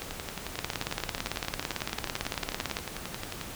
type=two click trains; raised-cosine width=0.2 ms; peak=-12 / -17 dBFS; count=40 / 39; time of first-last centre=0.59-2.769 / 0.02-3.413 s; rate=17.9 / 11.2 Hz; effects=pink hiss -41 dBFS RMS until 3.55 s